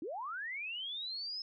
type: linear sweep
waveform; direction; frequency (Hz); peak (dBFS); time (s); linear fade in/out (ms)
sine; up; 277.2 to 5220; -38; 0.02-1.42; 2
effects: none